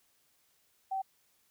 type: tone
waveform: sine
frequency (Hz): 770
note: G5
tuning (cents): -31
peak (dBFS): -31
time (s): 0.91-1.02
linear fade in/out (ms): 10
effects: white hiss -71 dBFS RMS until 1.5 s